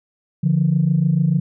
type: tone pair together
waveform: sine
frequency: 145.41 / 172.3 Hz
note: D3 / F3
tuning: -17 / -23 cents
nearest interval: minor third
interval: 294 cents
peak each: -16 / -16 dBFS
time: 0.43-1.4 s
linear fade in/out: 10 ms
effects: tanh soft clip ceiling -7 dBFS